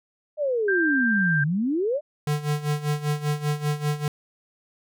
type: exponential two-way sweep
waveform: sine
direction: down then up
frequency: 622.3 to 140.7 to 622.3 Hz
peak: -21 dBFS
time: 0.37-2.01 s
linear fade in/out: 50 ms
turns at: 1.43 s
type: tone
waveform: sine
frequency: 1580 Hz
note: G6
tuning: 13 cents sharp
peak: -21 dBFS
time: 0.68-1.44 s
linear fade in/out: 5 ms
type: tone with tremolo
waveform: square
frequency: 148.5 Hz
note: D3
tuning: 20 cents sharp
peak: -21 dBFS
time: 2.27-4.08 s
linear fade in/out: 2 ms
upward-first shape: sine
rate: 5.1 Hz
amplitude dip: 80%
effects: none